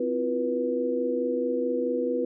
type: tone cluster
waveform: sine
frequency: 257.4 / 331.3 / 355.9 / 487.2 Hz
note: C4 / E4 / F4 / B4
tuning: -28 / +9 / +33 / -24 cents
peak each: -30 / -34 / -33 / -26 dBFS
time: 0-2.25 s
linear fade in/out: 5 ms
effects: none